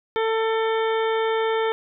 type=harmonic tone; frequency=446 Hz; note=A4; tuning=23 cents sharp; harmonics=1 / 2 / 3 / 4 / 5 / 7 / 8; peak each=-21 / -27 / -31 / -33 / -35 / -38 / -39 dBFS; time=0.16-1.72 s; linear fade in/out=0 ms; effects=none